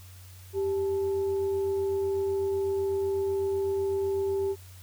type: tone with frequency modulation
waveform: sine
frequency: 392 Hz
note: G4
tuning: in tune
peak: -25 dBFS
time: 0.53-4.56 s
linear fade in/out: 50 ms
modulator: 476 Hz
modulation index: 0.25
effects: added 92 Hz sine -46 dBFS peak until 4.82 s + white hiss -54 dBFS RMS until 4.82 s